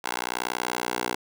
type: tone with high-pass filter sweep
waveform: 10% pulse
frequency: 60.7 Hz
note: B1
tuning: 29 cents flat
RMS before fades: -30 dBFS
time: 0.04-1.15 s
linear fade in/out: 5 ms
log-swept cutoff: 830 to 510 Hz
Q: 0.99
effects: none